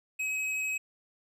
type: tone with tanh clipping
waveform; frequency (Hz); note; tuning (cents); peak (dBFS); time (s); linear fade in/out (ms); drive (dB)
sine; 2548; D#7; +41; -31; 0.19-0.78; 10; 15
effects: low-pass 12000 Hz 12 dB/octave